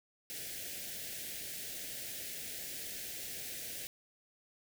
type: band-stop noise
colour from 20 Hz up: white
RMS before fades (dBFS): -43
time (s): 0.3-3.87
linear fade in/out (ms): 0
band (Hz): 710 to 1600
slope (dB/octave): 48
effects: none